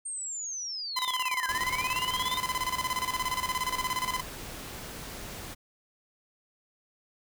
sine linear two-way sweep, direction down then up, 8730 to 1568 to 3695 Hz, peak -33 dBFS, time 0.05-2.38 s, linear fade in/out 10 ms, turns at 1.47 s
sawtooth tone with tremolo, 1016 Hz, B5, 49 cents sharp, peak -23 dBFS, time 0.96-4.21 s, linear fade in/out 10 ms, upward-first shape square, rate 17 Hz, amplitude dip 75%
pink noise, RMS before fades -41 dBFS, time 1.48-5.55 s, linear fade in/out 20 ms
effects none

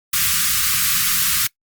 white band-stop noise, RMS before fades -18 dBFS, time 0.13-1.47 s, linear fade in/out 5 ms, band 200 to 1100 Hz, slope 96 dB/octave, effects noise-tail reverb RT60 0.1 s tail -22 dB re dry + Opus 32 kbps

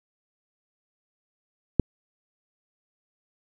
click, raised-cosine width 3 ms, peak -4 dBFS, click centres 1.797 s, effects none

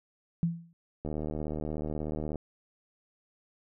sine tone with exponential decay, 168.3 Hz, E3, 36 cents sharp, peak -21 dBFS, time 0.43-0.73 s, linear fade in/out 0 ms, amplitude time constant 64 ms
click train, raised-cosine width 2 ms, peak -22 dBFS, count 101, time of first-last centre 1.05-2.357 s, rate 76.5 Hz
effects none

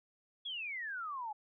sine exponential sweep, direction down, 3421 to 822 Hz, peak -38 dBFS, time 0.45-1.33 s, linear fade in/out 10 ms, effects none

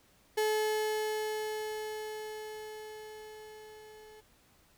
35% pulse tone with level ramp, 430 Hz, A4, 40 cents flat, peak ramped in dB -25 to -50 dBFS, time 0.37-4.21 s, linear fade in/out 10 ms, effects pink hiss -65 dBFS RMS until 4.77 s

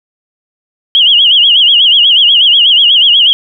sine tone with vibrato, 3072 Hz, G7, 36 cents flat, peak -3 dBFS, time 0.95-3.33 s, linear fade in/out 0 ms, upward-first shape sine, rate 8.2 Hz, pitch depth 150 cents each way, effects none

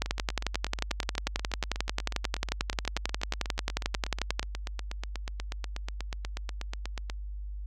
two click trains, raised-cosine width 0.2 ms, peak -18 / -10 dBFS, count 59 / 50, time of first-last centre 0.06-7.099 / 0.02-4.395 s, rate 8.24 / 11.2 Hz, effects added 50 Hz sine -35 dBFS peak until 7.66 s

